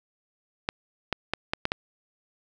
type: clicks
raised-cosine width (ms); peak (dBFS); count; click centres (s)
0.3; -9; 6; 0.689 / 1.127 / 1.336 / 1.535 / 1.654 / 1.719
effects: none